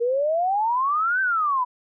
sine exponential two-way sweep, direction up then down, 461.6 to 1568 to 971 Hz, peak -19 dBFS, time 0-1.65 s, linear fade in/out 20 ms, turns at 1.21 s, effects none

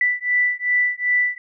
sine beating tone pair, 1975.5 / 1978.1 Hz, B6 / B6, 0 / +2 cents, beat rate 2.6 Hz, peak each -20 dBFS, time 0.01-1.38 s, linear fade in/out 2 ms, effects none

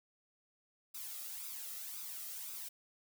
blue noise with flanger, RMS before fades -45 dBFS, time 0.94-2.69 s, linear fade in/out 10 ms, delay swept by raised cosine 0.81 to 1.58 ms, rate 1.9 Hz, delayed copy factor +0.6, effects none

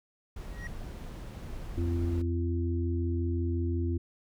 brown noise, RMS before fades -40 dBFS, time 0.36-2.22 s, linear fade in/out 5 ms
triangle tone with exponential growth, 1897 Hz, A#6, 30 cents sharp, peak -35 dBFS, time 0.43-0.67 s, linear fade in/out 1 ms, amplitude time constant 52 ms
harmonic tone, 85.6 Hz, F2, 34 cents flat, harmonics 1 / 3 / 4, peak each -28 / -36 / -35 dBFS, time 1.77-3.98 s, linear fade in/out 10 ms
effects none

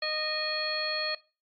harmonic tone with a mistuned harmonic, 617 Hz, D#5, 15 cents flat, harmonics 1 / 2 / 3 / 4 / 5 / 7, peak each -35 / -40 / -36 / -36 / -43 / -32 dBFS, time 0.02-1.15 s, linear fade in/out 5 ms, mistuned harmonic 5, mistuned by +110 cents, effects noise-tail reverb RT60 0.3 s tail -19 dB re dry + AAC 64 kbps

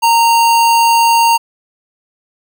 square tone, 925 Hz, A#5, 14 cents flat, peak -8 dBFS, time 0.02-1.38 s, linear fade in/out 20 ms, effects none

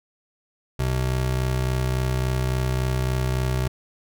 square tone pair together, 63.55 / 127.1 Hz, C2 / C3, -50 / -50 cents, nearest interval octave, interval 1200 cents, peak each -26 / -24 dBFS, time 0.79-3.68 s, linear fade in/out 5 ms, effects none

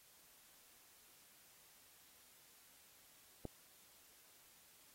click, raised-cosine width 2 ms, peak -30 dBFS, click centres 3.453 s, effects white hiss -66 dBFS RMS until 4.94 s + AAC 48 kbps

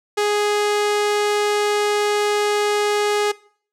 sawtooth tone with low-pass filter, 415.3 Hz, G#4, in tune, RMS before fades -19 dBFS, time 0.17-3.32 s, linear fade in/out 10 ms, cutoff 9100 Hz, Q 0.76, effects noise-tail reverb RT60 0.5 s tail -21 dB re dry

